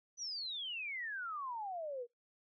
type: exponential sweep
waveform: sine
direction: down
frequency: 6070 to 461.6 Hz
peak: -39 dBFS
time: 0.17-2.07 s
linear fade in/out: 50 ms
effects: noise-tail reverb RT60 0.2 s tail -26 dB re dry